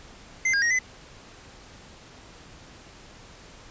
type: tone with pitch steps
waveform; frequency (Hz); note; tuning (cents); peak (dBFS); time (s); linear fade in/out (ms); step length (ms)
square; 2074 / 1620 / 1878 / 2020; C7 / G#6 / A#6 / B6; -16 / -43 / +12 / +39; -21; 0.45-0.79; 5; 85
effects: pink hiss -48 dBFS RMS until 3.7 s + resampled to 16000 Hz